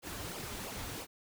pink noise with flanger, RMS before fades -42 dBFS, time 0.02-1.07 s, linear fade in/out 50 ms, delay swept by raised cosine 0.51 to 6.31 ms, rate 3 Hz, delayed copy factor -0.7, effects none

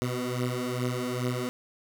15% pulse beating tone pair, 123.47 / 125.87 Hz, B2 / B2, 0 / +33 cents, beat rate 2.4 Hz, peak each -24 / -26 dBFS, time 0.02-1.49 s, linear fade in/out 0 ms, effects none

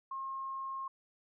sine tone, 1073 Hz, C6, 43 cents sharp, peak -37 dBFS, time 0.11-0.88 s, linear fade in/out 5 ms, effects none

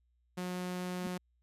sawtooth tone, 180.8 Hz, F#3, 40 cents flat, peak -32 dBFS, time 0.37-1.18 s, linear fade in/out 10 ms
sine tone with exponential growth, 212.6 Hz, G#3, 41 cents sharp, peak -32 dBFS, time 0.98-1.07 s, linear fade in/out 2 ms, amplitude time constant 19 ms
effects added 60 Hz sine -70 dBFS peak until 1.42 s + resampled to 32000 Hz

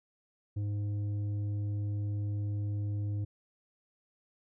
triangle tone with tanh clipping, 102.8 Hz, G#2, 17 cents flat, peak -32 dBFS, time 0.56-3.25 s, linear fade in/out 10 ms, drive 11 dB, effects none

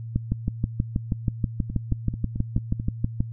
two click trains, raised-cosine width 5 ms, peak -10 / -17 dBFS, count 20 / 6, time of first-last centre 0.16-3.205 / 1.7-2.799 s, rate 6.24 / 4.55 Hz, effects noise-tail reverb RT60 0.1 s tail -24 dB re dry + added 114 Hz sine -32 dBFS peak until 3.32 s

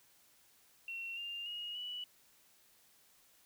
sine tone with pitch steps, 2725 / 2798 / 2874 / 2951 Hz, F7 / F7 / F7 / F#7, -43 / +3 / +49 / -5 cents, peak -40 dBFS, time 0.88-2.04 s, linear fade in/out 2 ms, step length 290 ms, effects white hiss -67 dBFS RMS until 3.45 s

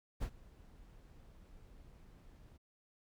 brown noise with ADSR envelope, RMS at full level -36 dBFS, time 0.2-2.58 s, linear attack 26 ms, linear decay 72 ms, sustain -22 dB, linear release 19 ms, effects none

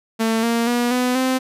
sawtooth tone with pitch steps, 224.4 / 232.6 / 241.1 / 249.9 / 259 Hz, A3 / A#3 / B3 / B3 / C4, +34 / -4 / -41 / +21 / -17 cents, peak -13 dBFS, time 0.19-1.39 s, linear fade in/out 20 ms, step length 240 ms, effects resampled to 32000 Hz

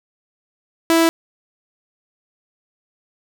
sawtooth tone, 329.6 Hz, E4, in tune, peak -8 dBFS, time 0.9-1.09 s, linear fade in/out 0 ms, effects none

